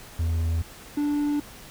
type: tone pair in turn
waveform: triangle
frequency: 82.41 / 292.6 Hz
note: E2 / D4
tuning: 0 / -6 cents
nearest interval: octave + minor seventh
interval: 2194 cents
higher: second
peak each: -20 dBFS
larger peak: neither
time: 0.19-0.62 / 0.97-1.4 s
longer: neither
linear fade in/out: 5 ms
effects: pink hiss -45 dBFS RMS until 1.7 s